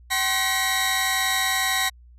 sawtooth tone cluster, 762 / 1062 / 1906 / 2175 / 3912 Hz, G5 / C6 / A#6 / C#7 / B7, -49 / +25 / +38 / -33 / -17 cents, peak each -24 / -26 / -21 / -28 / -24 dBFS, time 0.1-1.9 s, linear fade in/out 20 ms, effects added 60 Hz sine -46 dBFS peak until 2.18 s + resampled to 32000 Hz

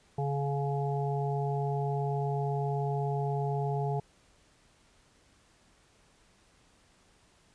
harmonic tone, 140.6 Hz, C#3, 25 cents sharp, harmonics 1 / 3 / 5 / 6, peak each -30 / -35 / -37 / -38 dBFS, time 0.18-4 s, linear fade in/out 5 ms, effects pink hiss -64 dBFS RMS until 7.54 s + resampled to 22050 Hz

